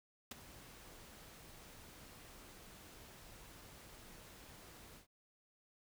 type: noise with ADSR envelope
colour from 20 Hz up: pink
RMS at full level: -43 dBFS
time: 0.31-5.07 s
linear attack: 5 ms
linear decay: 16 ms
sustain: -14 dB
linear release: 110 ms
effects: none